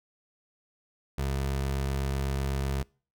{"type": "tone", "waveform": "25% pulse", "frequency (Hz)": 68, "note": "C#2", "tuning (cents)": -33, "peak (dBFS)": -24, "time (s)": [1.18, 2.83], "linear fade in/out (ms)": 5, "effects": ["noise-tail reverb RT60 0.4 s tail -25 dB re dry"]}